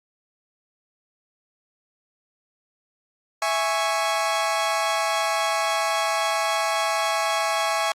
sawtooth chord, C# minor, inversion first, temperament equal, 659.3 / 830.6 / 1108.7 Hz, E5 / G#5 / C#6, 0 / 0 / 0 cents, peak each -22 dBFS, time 3.42-7.92 s, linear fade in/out 2 ms, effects low-pass 10000 Hz 12 dB/octave + Opus 48 kbps

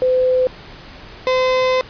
sine / 35% pulse tone pair in turn, 510 / 513.3 Hz, C5 / C5, -44 / -33 cents, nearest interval unison, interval 11 cents, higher second, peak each -12 dBFS, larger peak neither, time 0.02-0.47 / 1.27-1.81 s, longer second, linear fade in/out 0 ms, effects pink hiss -38 dBFS RMS until 1.89 s + resampled to 11025 Hz

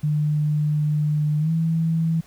sine tone with pitch glide, 150.4 to 163.07 Hz, D3 to E3, +42 to -18 cents, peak -18 dBFS, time 0.03-2.21 s, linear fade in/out 10 ms, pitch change +140 cents, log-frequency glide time 1.39-1.51 s, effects pink hiss -53 dBFS RMS until 2.26 s

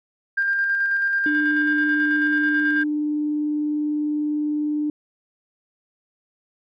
sine tone with tremolo, 1596 Hz, G6, 31 cents sharp, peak -17 dBFS, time 0.37-2.84 s, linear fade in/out 10 ms, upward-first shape square, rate 9.2 Hz, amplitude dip 25%
sine tone with vibrato, 298.9 Hz, D4, 31 cents sharp, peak -20 dBFS, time 1.26-4.9 s, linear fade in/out 2 ms, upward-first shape square, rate 20 Hz, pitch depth 10 cents each way
effects tanh soft clip ceiling -11 dBFS

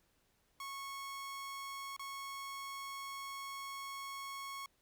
sawtooth tone with dropouts, 1100 Hz, C#6, 14 cents flat, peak -39 dBFS, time 0.6-4.66 s, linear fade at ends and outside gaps 2 ms, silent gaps 1.965-1.994 s, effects pink hiss -75 dBFS RMS until 4.81 s

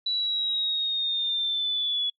sine linear sweep, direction down, 3951 to 3388 Hz, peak -24 dBFS, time 0.06-2.1 s, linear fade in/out 5 ms, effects noise-tail reverb RT60 0.1 s tail -26 dB re dry

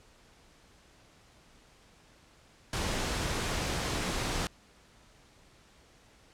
pink noise, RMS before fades -32 dBFS, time 2.73-4.47 s, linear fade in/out 2 ms, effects pink hiss -60 dBFS RMS until 6.33 s + low-pass 8000 Hz 12 dB/octave

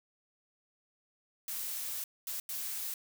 blue noise bursts at uneven times, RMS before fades -38 dBFS, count 3, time 1.48-2.04 / 2.27-2.4 / 2.49-2.94 s, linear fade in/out 2 ms, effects none

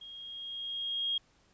sine tone with level ramp, 3259 Hz, G#7, 33 cents flat, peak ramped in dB -45 to -28 dBFS, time 0.01-1.18 s, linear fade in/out 5 ms, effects pink hiss -67 dBFS RMS until 1.53 s + resampled to 16000 Hz

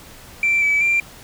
sine tone with pitch steps, 2345 / 2297 / 2368 Hz, D7 / D7 / D7, -3 / -39 / +14 cents, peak -13 dBFS, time 0.43-1 s, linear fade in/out 2 ms, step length 190 ms, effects tanh soft clip ceiling -11 dBFS + pink hiss -42 dBFS RMS until 1.23 s

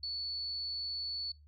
sine tone, 4443 Hz, C#8, 3 cents sharp, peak -35 dBFS, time 0.03-1.32 s, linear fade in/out 5 ms, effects noise-tail reverb RT60 0.2 s tail -23 dB re dry + added 74 Hz sine -56 dBFS peak until 1.47 s

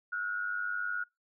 sine tone with amplitude modulation, 1443 Hz, F#6, 44 cents flat, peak -28 dBFS, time 0.12-1.04 s, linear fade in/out 10 ms, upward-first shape sine, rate 99.7 Hz, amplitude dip 75%, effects noise-tail reverb RT60 0.2 s tail -24 dB re dry

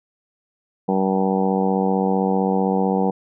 harmonic tone, 95.6 Hz, G2, 43 cents flat, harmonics 2 / 3 / 4 / 5 / 6 / 7 / 8 / 9 / 10, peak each -20 / -27 / -27 / -23 / -34 / -33 / -25 / -29 / -35 dBFS, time 0.88-3.11 s, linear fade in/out 10 ms, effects none

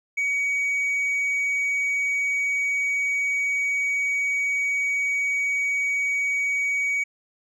triangle tone with tanh clipping, 2258 Hz, C#7, 31 cents sharp, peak -22 dBFS, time 0.17-7.04 s, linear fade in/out 10 ms, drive 7 dB, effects none

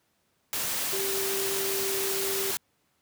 sine tone in noise, 390 Hz, G4, 9 cents flat, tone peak -31 dBFS, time 0.93-2.51 s, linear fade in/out 0 ms, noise white, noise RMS -30 dBFS, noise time 0.53-2.57 s, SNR -4 dB, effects pink hiss -71 dBFS RMS until 3.01 s + high-pass 100 Hz 12 dB/octave

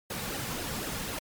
pink noise with flanger, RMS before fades -35 dBFS, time 0.1-1.19 s, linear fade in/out 5 ms, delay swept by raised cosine 0.86 to 3.16 ms, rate 4 Hz, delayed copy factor -0.55, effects MP3 96 kbps

